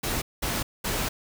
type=noise bursts at uneven times; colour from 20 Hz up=pink; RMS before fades=-28 dBFS; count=3; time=0.03-0.22 / 0.42-0.63 / 0.84-1.09 s; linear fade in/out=10 ms; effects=none